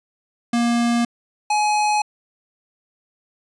square tone pair in turn, 236.3 / 842.1 Hz, A#3 / G#5, +24 / +24 cents, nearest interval octave + minor seventh, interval 2200 cents, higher second, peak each -17 dBFS, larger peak neither, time 0.53-1.05 / 1.5-2.02 s, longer neither, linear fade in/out 5 ms, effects resampled to 22050 Hz

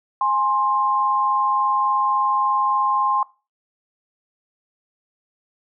sine tone pair together, 830.6 / 1054.1 Hz, G#5 / C6, 0 / +13 cents, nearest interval major third, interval 413 cents, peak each -22 / -18 dBFS, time 0.21-3.23 s, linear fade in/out 2 ms, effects noise-tail reverb RT60 0.3 s tail -20 dB re dry

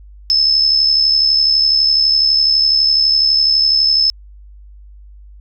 sine tone with amplitude modulation, 5230 Hz, E8, 15 cents flat, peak -7 dBFS, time 0.3-4.1 s, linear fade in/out 0 ms, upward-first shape sine, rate 72 Hz, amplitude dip 55%, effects added 50 Hz sine -36 dBFS peak until 5.4 s

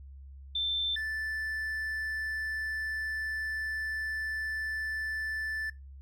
sine / triangle tone pair in turn, 3554 / 1757.1 Hz, A7 / A6, +17 / -3 cents, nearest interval octave, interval 1220 cents, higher first, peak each -28 / -30 dBFS, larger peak first, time 0.55-0.96 / 0.96-5.7 s, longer second, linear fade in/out 5 ms, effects noise-tail reverb RT60 0.2 s tail -19 dB re dry + added 68 Hz sine -45 dBFS peak until 6.01 s

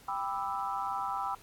sine chord, E minor seventh, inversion first, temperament just, 791.1 / 988.9 / 1186.7 / 1318.5 Hz, G5 / B5 / D6 / E6, +16 / +2 / +18 / 0 cents, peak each -36 / -36 / -40 / -37 dBFS, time 0.08-1.35 s, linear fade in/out 5 ms, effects pink hiss -57 dBFS RMS until 1.42 s + AAC 64 kbps

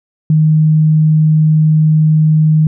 sine tone, 155.56 Hz, D#3, in tune, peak -6 dBFS, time 0.3-2.67 s, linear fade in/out 2 ms, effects none

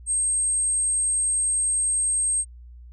sine tone, 8430 Hz, C9, 12 cents sharp, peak -20 dBFS, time 0.06-2.45 s, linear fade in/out 50 ms, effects added 60 Hz sine -41 dBFS peak until 2.92 s

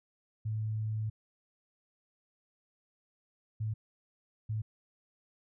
sine tone bursts at uneven times, 108.8 Hz, A2, 19 cents flat, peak -31 dBFS, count 3, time 0.45-1.1 / 3.6-3.74 / 4.49-4.62 s, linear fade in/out 10 ms, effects none

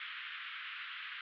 pink band-pass noise, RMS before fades -45 dBFS, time 0-1.21 s, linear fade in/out 2 ms, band 1300 to 3400 Hz, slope 48 dB/octave, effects none

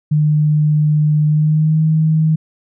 sine tone with pitch glide, 151.3 to 157.54 Hz, D#3 to D#3, -48 to +22 cents, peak -10 dBFS, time 0.11-2.36 s, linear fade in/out 10 ms, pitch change +70 cents, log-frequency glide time 1.27-1.81 s, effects none

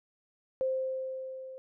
sine tone with level ramp, 523.3 Hz, C5, in tune, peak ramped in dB -26 to -42 dBFS, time 0.61-1.58 s, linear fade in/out 0 ms, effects none

